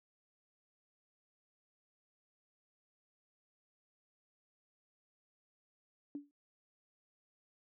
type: tone with exponential decay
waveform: sine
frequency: 287.5 Hz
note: D4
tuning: 37 cents flat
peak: -36 dBFS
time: 6.15-6.31 s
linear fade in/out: 1 ms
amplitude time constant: 33 ms
effects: high-pass 150 Hz 12 dB/octave